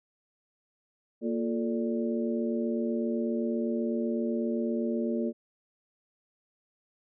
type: harmonic tone with a mistuned harmonic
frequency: 116.54 Hz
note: A#2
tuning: in tune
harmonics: 2 / 3 / 4 / 5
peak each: -29 / -33 / -35 / -37 dBFS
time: 1.21-5.33 s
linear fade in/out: 50 ms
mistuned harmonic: 4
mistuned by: -110 cents
effects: none